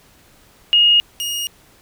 sine / sawtooth tone pair in turn, 2862 / 2862 Hz, F7 / F7, +42 / +42 cents, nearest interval unison, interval 0 cents, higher neither, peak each -9 / -18 dBFS, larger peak first, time 0.73-1 / 1.2-1.47 s, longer neither, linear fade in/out 0 ms, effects pink hiss -51 dBFS RMS until 1.81 s

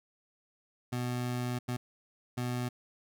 25% pulse tone bursts at uneven times, 123.47 Hz, B2, in tune, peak -28 dBFS, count 3, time 0.92-1.59 / 1.68-1.77 / 2.37-2.69 s, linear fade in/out 10 ms, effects none

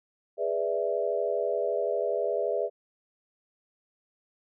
sine chord, E dominant seventh, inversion first, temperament equal with one note detuned, 413.4 / 493.9 / 587.3 / 659.3 Hz, G#4 / B4 / D5 / E5, -8 / 0 / 0 / 0 cents, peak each -31 dBFS, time 0.37-2.7 s, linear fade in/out 50 ms, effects none

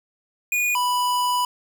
square tone pair in turn, 2450 / 987.9 Hz, D#7 / B5, -27 / 0 cents, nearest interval octave + major third, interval 1573 cents, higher first, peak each -20 dBFS, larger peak neither, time 0.52-0.75 / 0.75-1.45 s, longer second, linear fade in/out 2 ms, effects none

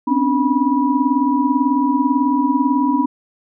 sine tone cluster, 256.3 / 274.4 / 294.5 / 976 Hz, C4 / C#4 / D4 / B5, -36 / -17 / +5 / -21 cents, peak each -19 dBFS, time 0.07-3.06 s, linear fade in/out 10 ms, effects none

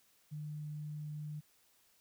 sine tone, 150.4 Hz, D3, 42 cents sharp, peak -40 dBFS, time 0.31-1.41 s, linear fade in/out 20 ms, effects white hiss -70 dBFS RMS until 2 s

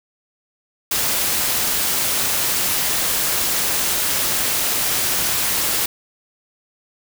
white noise with amplitude modulation, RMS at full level -18 dBFS, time 0.91-5.86 s, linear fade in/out 5 ms, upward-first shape sine, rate 270 Hz, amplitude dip 40%, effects none

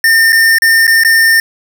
square tone with dropouts, 1811 Hz, A6, 49 cents sharp, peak -6 dBFS, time 0.04-1.4 s, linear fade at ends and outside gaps 2 ms, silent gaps 0.323-0.328 / 0.585-0.62 / 0.869-0.877 / 1.036-1.048 s, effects none

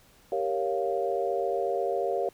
sine chord, G half-diminished seventh, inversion none, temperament equal, 392 / 466.2 / 554.4 / 698.5 Hz, G4 / Bb4 / Db5 / F5, 0 / 0 / 0 / 0 cents, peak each -31 dBFS, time 0.32-2.29 s, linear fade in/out 2 ms, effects pink hiss -59 dBFS RMS until 2.33 s

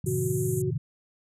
sine chord, G diminished seventh, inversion none, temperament equal, 98 / 116.54 / 138.59 / 164.81 Hz, G2 / Bb2 / Db3 / Fb3, 0 / 0 / 0 / 0 cents, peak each -36 / -31 / -30 / -33 dBFS, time 0.04-0.78 s, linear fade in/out 5 ms
pink band-pass noise, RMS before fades -39 dBFS, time 0.06-0.62 s, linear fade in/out 5 ms, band 6700 to 13000 Hz, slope 96 dB/octave
sine tone, 370 Hz, F#4, in tune, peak -28 dBFS, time 0.06-0.71 s, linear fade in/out 10 ms
effects none

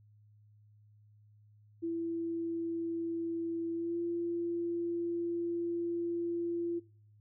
sine tone with pitch glide, 333.6 to 341.8 Hz, E4 to F4, +21 to -37 cents, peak -32 dBFS, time 1.82-6.8 s, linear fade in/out 20 ms, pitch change +42 cents, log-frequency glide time 3.74-3.98 s, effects noise-tail reverb RT60 0.5 s tail -20 dB re dry + added 105 Hz sine -59 dBFS peak until 7.2 s

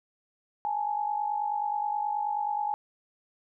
sine tone pair together, 830.6 / 880 Hz, G#5 / A5, 0 / 0 cents, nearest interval minor second, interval 100 cents, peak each -28 / -33 dBFS, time 0.65-2.74 s, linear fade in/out 0 ms, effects none

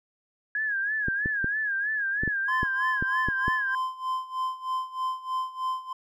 sine tone with vibrato, 1661.2 Hz, G#6, in tune, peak -25 dBFS, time 0.55-3.75 s, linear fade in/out 2 ms, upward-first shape sine, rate 3.1 Hz, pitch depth 96 cents each way
clicks, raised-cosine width 3 ms, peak -17 dBFS, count 9, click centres 1.084 / 1.259 / 1.444 / 2.235 / 2.277 / 2.631 / 3.025 / 3.286 / 3.481 s
triangle tone with tremolo, 1034 Hz, C6, 21 cents flat, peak -23 dBFS, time 2.48-5.93 s, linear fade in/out 5 ms, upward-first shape sine, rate 3.2 Hz, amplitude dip 85%
effects none

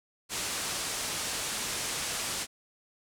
white low-pass noise, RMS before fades -34 dBFS, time 0.29-2.47 s, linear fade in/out 50 ms, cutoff 9600 Hz, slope 24 dB/octave, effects none

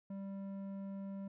square tone with low-pass filter, 196 Hz, G3, in tune, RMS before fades -44 dBFS, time 0.1-1.28 s, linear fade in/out 5 ms, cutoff 700 Hz, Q 0.6, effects none

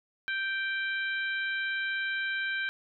harmonic tone, 783 Hz, G5, 2 cents flat, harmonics 2 / 3 / 4 / 5, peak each -30 / -37 / -41 / -43 dBFS, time 0.28-2.69 s, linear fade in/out 0 ms, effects none

